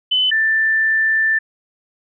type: tone pair in turn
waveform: sine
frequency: 3021 / 1772.1 Hz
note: F#7 / A6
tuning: +35 / +12 cents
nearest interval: major sixth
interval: 923 cents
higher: first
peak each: -13 dBFS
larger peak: neither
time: 0.11-0.31 / 0.31-1.39 s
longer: second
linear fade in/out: 10 ms
effects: none